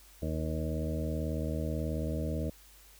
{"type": "harmonic tone with a mistuned harmonic", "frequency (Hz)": 78.3, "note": "D#2", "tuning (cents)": 11, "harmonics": [1, 2, 3, 4, 6, 7, 8], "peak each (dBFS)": [-34, -37, -39, -40, -42, -42, -43], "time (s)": [0.22, 2.5], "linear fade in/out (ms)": 5, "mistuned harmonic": 1, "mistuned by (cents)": -16, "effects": ["added 50 Hz sine -58 dBFS peak until 2.99 s", "white hiss -58 dBFS RMS until 2.99 s"]}